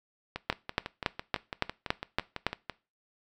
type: two click trains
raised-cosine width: 0.3 ms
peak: -18 / -9 dBFS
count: 15 / 8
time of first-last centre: 0.36-2.697 / 0.5-2.466 s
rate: 5.99 / 3.56 Hz
effects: noise-tail reverb RT60 0.3 s tail -20 dB re dry